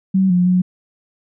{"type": "tone with pitch steps", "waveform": "sine", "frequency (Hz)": [190.3, 178.7, 181.9], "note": ["F#3", "F3", "F#3"], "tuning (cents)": [49, 40, -29], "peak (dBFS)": -11, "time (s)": [0.14, 0.62], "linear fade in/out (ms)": 10, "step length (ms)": 160, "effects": []}